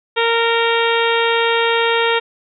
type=harmonic tone; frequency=462.2 Hz; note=A#4; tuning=15 cents flat; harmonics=1 / 2 / 3 / 4 / 5 / 6 / 7 / 8; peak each=-17 / -20 / -22 / -23 / -24 / -25 / -25 / -26 dBFS; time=0.16-2.2 s; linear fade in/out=20 ms; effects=none